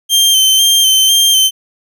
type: tone with vibrato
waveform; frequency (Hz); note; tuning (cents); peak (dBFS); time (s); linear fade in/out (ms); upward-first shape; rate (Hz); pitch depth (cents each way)
sawtooth; 3136; G7; 0; -4; 0.09-1.51; 50; square; 2; 25
effects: none